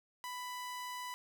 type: tone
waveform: sawtooth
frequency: 993 Hz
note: B5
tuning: 9 cents sharp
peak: -37 dBFS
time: 0.24-1.14 s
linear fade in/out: 0 ms
effects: none